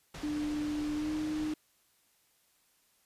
pink low-pass noise, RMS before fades -45 dBFS, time 0.14-1.54 s, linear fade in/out 5 ms, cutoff 6200 Hz, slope 12 dB/octave
sine tone with pitch glide, 298.8 to 307 Hz, D4 to D#4, +30 to -23 cents, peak -31 dBFS, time 0.23-1.54 s, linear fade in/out 5 ms, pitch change +47 cents, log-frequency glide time 0.95-1.1 s
effects white hiss -70 dBFS RMS until 3.05 s + resampled to 32000 Hz

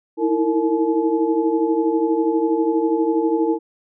sine tone cluster, 317.2 / 329.5 / 457.4 / 857 Hz, D#4 / E4 / A#4 / A5, +33 / -1 / -33 / -46 cents, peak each -23 / -19 / -21 / -27 dBFS, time 0.17-3.59 s, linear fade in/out 50 ms, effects none

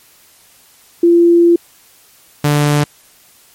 sine / sawtooth tone pair in turn, 342.3 / 146.94 Hz, F4 / D3, -35 / +1 cents, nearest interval octave + minor third, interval 1464 cents, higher first, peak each -5 / -6 dBFS, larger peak first, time 1.03-1.56 / 2.44-2.84 s, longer first, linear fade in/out 5 ms, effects white hiss -47 dBFS RMS until 3.54 s + MP3 64 kbps

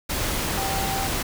sine tone in noise, 779 Hz, G5, 11 cents flat, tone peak -28 dBFS, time 0.57-1.08 s, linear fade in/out 10 ms, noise pink, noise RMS -26 dBFS, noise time 0.09-1.23 s, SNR -5 dB, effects none

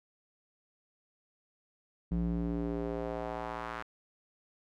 square tone with band-pass filter sweep, 57.5 Hz, A#1, 23 cents flat, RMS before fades -35 dBFS, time 2.11-3.83 s, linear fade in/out 10 ms, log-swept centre 160 to 1400 Hz, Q 1.7, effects none

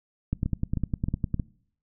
two click trains, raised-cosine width 5 ms, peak -15 / -13 dBFS, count 4 / 11, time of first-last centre 0.46-1.397 / 0.33-1.343 s, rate 3.2 / 9.87 Hz, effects noise-tail reverb RT60 0.6 s tail -22 dB re dry

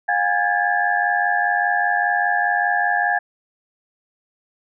sine tone cluster, 711 / 813 / 1642 / 1727 Hz, F5 / G#5 / G#6 / A6, +31 / -37 / -20 / -33 cents, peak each -22 dBFS, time 0.08-3.19 s, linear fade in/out 10 ms, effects none

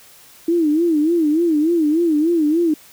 sine tone with vibrato, 320 Hz, D#4, 49 cents sharp, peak -13 dBFS, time 0.48-2.74 s, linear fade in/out 5 ms, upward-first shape sine, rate 3.4 Hz, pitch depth 140 cents each way, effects white hiss -46 dBFS RMS until 2.92 s

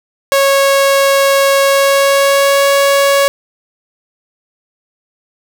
sawtooth tone with pitch glide, 551 to 557.7 Hz, C#5 to C#5, -11 to +10 cents, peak -4 dBFS, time 0.32-3.28 s, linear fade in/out 0 ms, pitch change +21 cents, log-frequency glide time 1.64-2.67 s, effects none

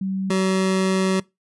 sine / 25% pulse tone pair in turn, 191.5 / 189.3 Hz, G3 / F#3, -40 / +40 cents, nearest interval unison, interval 20 cents, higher first, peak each -22 / -14 dBFS, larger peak second, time 0.01-0.3 / 0.3-1.2 s, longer second, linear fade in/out 5 ms, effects noise-tail reverb RT60 0.2 s tail -22 dB re dry + resampled to 24000 Hz

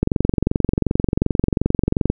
click train, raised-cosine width 3 ms, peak -3 dBFS, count 48, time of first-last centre 0.03-2.1 s, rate 22.7 Hz, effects none

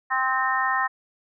harmonic tone with a mistuned harmonic, 261.6 Hz, C4, in tune, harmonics 3 / 4 / 5 / 6 / 7, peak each -28 / -25 / -28 / -35 / -25 dBFS, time 0.1-0.88 s, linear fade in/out 20 ms, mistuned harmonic 5, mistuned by -23 cents, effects none

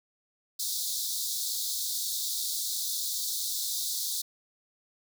pink high-pass noise, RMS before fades -32 dBFS, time 0.59-4.22 s, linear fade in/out 10 ms, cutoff 3600 Hz, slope 96 dB/octave, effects none

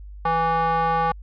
square tone with band-pass filter, 164.81 Hz, E3, in tune, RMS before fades -21 dBFS, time 0.25-1.12 s, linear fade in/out 5 ms, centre 970 Hz, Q 5.1, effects added 50 Hz sine -36 dBFS peak until 1.22 s + resampled to 11025 Hz

